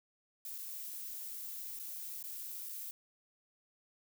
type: noise with dropouts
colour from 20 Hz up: violet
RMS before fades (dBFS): -44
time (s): 0.45-2.91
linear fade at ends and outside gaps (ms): 1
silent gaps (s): 0.581-0.585 / 1.791-1.797 / 2.227-2.239 / 2.688-2.692
effects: none